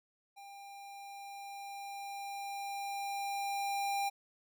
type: tone with level ramp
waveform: square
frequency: 798 Hz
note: G5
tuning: 31 cents sharp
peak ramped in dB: -50 to -32 dBFS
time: 0.36-4.1 s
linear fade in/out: 20 ms
effects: none